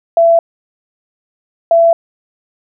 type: tone pair in turn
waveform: sine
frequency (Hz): 670 / 670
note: E5 / E5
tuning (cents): +28 / +28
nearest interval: unison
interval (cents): 0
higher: neither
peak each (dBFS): -5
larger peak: neither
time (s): 0.17-0.39 / 1.71-1.93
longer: neither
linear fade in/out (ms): 2
effects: none